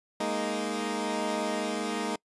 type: chord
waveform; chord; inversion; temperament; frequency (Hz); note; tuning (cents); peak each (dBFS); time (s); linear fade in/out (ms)
15% pulse; Ab suspended second; none; equal; 207.7 / 233.1 / 311.1; Ab3 / Bb3 / Eb4; 0 / 0 / 0; -27; 0.2-2.16; 5
effects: noise-tail reverb RT60 0.1 s tail -26 dB re dry + resampled to 24000 Hz